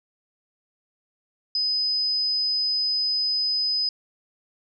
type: tone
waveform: sine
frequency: 5020 Hz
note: D#8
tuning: 15 cents sharp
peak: -21 dBFS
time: 1.55-3.89 s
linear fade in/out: 2 ms
effects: none